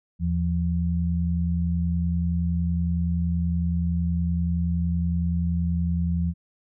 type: tone pair together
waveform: sine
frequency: 80.9 / 171.56 Hz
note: E2 / F3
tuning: -32 / -31 cents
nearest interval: octave + minor second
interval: 1301 cents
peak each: -24 / -24 dBFS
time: 0.19-6.34 s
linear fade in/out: 50 ms
effects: none